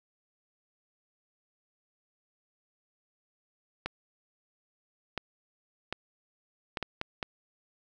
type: clicks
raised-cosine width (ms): 0.3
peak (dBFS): -16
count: 7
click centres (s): 3.86 / 5.177 / 5.926 / 6.772 / 6.827 / 7.014 / 7.228
effects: none